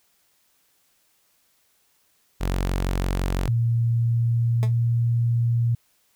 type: tone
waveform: sawtooth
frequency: 45.93 Hz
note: F#1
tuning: 12 cents flat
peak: -18 dBFS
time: 2.4-3.49 s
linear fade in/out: 20 ms
type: tone with pitch glide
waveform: sine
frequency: 116.54 to 117.69 Hz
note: A#2 to A#2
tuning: 0 to +17 cents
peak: -18 dBFS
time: 3.48-5.75 s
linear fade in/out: 5 ms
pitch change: +17 cents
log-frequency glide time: 3.84-5.14 s
type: tone with exponential decay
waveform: 15% pulse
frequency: 217.1 Hz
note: A3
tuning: 23 cents flat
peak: -20 dBFS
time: 4.63-4.73 s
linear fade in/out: 0 ms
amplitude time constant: 21 ms
effects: white hiss -65 dBFS RMS until 6.15 s